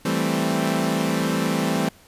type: chord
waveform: sawtooth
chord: A minor seventh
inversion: second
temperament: equal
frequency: 164.81 / 196 / 220 / 261.6 Hz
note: E3 / G3 / A3 / C4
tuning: 0 / 0 / 0 / 0 cents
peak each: -22 dBFS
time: 0.05-1.89 s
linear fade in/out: 5 ms
effects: pink hiss -52 dBFS RMS until 2.07 s + resampled to 32000 Hz